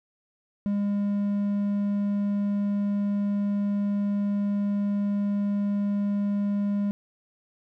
triangle tone, 202.9 Hz, G#3, 40 cents flat, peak -21 dBFS, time 0.66-6.91 s, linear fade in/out 0 ms, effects none

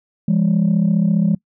sine tone pair together, 169.7 / 204.6 Hz, F3 / G#3, -49 / -26 cents, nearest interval minor third, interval 323 cents, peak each -14 dBFS, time 0.28-1.35 s, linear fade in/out 5 ms, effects noise-tail reverb RT60 0.1 s tail -24 dB re dry + tanh soft clip ceiling -9 dBFS

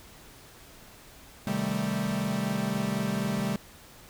45% pulse chord, A half-diminished seventh, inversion first, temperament equal, 130.81 / 155.56 / 196 / 220 Hz, C3 / Eb3 / G3 / A3, 0 / 0 / 0 / 0 cents, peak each -36 / -36 / -30 / -32 dBFS, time 1.47-3.56 s, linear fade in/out 2 ms, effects pink hiss -51 dBFS RMS until 4.09 s

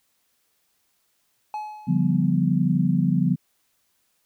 triangle tone with exponential decay, 850 Hz, G#5, 40 cents sharp, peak -24 dBFS, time 1.54-2.33 s, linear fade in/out 1 ms, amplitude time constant 170 ms
sine chord, G dominant seventh, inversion second, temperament equal with one note detuned, 143.48 / 174.61 / 196 / 246.9 Hz, D3 / F3 / G3 / B3, -40 / 0 / 0 / 0 cents, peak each -24 / -21 / -25 / -25 dBFS, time 1.87-3.36 s, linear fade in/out 20 ms
effects white hiss -69 dBFS RMS until 4.25 s

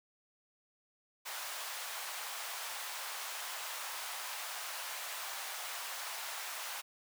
pink high-pass noise, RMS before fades -42 dBFS, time 1.25-6.82 s, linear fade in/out 20 ms, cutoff 740 Hz, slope 24 dB/octave, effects none

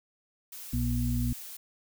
blue noise, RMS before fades -43 dBFS, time 0.52-1.57 s, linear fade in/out 5 ms
harmonic tone, 60.3 Hz, B1, 41 cents flat, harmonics 1 / 2 / 4, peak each -30 / -30 / -31 dBFS, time 0.73-1.33 s, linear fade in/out 5 ms
effects none

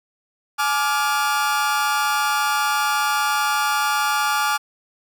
40% pulse chord, D diminished, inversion second, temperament just, 845.8 / 1174.7 / 1409.6 Hz, Ab5 / D6 / F6, +31 / 0 / +16 cents, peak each -22 dBFS, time 0.58-4.58 s, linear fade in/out 20 ms, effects none

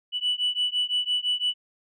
sine beating tone pair, 2960 / 2965.9 Hz, F#7 / F#7, 0 / +3 cents, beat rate 5.9 Hz, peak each -25 / -25 dBFS, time 0.12-1.54 s, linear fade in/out 50 ms, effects tanh soft clip ceiling -18 dBFS

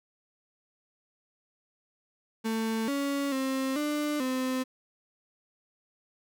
35% pulse tone with pitch steps, 223.3 / 280.4 / 265.5 / 297.2 / 258.1 Hz, A3 / C#4 / C4 / D4 / C4, +26 / +20 / +25 / +21 / -23 cents, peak -26 dBFS, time 2.44-4.64 s, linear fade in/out 20 ms, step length 440 ms, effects none

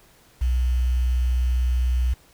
sine tone with quantisation, 62 Hz, B1, 7 cents sharp, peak -18 dBFS, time 0.41-2.14 s, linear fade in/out 10 ms, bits 7, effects pink hiss -55 dBFS RMS until 2.33 s

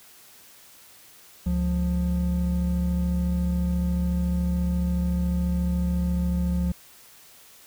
triangle tone pair together, 70.4 / 177.15 Hz, C#2 / F3, +27 / +25 cents, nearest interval octave + major third, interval 1598 cents, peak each -23 / -22 dBFS, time 1.46-6.72 s, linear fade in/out 5 ms, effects white hiss -51 dBFS RMS until 7.66 s

